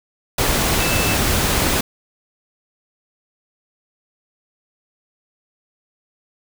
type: tone in noise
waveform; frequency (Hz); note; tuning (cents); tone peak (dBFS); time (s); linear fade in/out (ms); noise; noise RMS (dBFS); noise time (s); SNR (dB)
sine; 2637; E7; 0; -25; 0.8-1.15; 5; pink; -18; 0.38-1.81; -10
effects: none